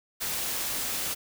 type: noise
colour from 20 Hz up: white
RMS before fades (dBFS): -31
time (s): 0.2-1.15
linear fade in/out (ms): 20
effects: none